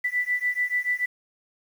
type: beating tone pair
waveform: sine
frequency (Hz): 1975.5 / 1982.4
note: B6 / B6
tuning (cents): 0 / +6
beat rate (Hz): 6.9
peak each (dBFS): -26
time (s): 0.04-1.06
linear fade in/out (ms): 10
effects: 8-bit